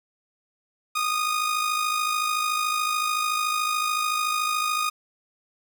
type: tone with amplitude modulation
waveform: sawtooth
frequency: 1236 Hz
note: D#6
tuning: 12 cents flat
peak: -17 dBFS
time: 0.95-4.9 s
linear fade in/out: 10 ms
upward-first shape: sine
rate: 53.7 Hz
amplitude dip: 50%
effects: none